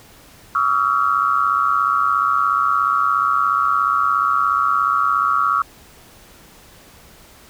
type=tone cluster; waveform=sine; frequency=1135 / 1269 / 1366 Hz; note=C#6 / D#6 / F6; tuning=+41 / +34 / -39 cents; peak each=-19 dBFS; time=0.55-5.62 s; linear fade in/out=2 ms; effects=pink hiss -46 dBFS RMS until 7.49 s